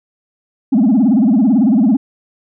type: tone with vibrato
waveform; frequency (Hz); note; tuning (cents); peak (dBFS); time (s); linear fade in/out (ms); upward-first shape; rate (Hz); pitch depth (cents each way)
sine; 236.1; A#3; +22; -6; 0.72-1.97; 10; sine; 18; 280
effects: tanh soft clip ceiling -6 dBFS